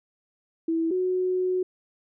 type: tone pair in turn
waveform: sine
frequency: 327.6 / 367.7 Hz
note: E4 / F#4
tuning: -11 / -11 cents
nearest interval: major second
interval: 200 cents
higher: second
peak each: -22 dBFS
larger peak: neither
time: 0.68-0.91 / 0.91-1.63 s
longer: second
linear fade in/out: 5 ms
effects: none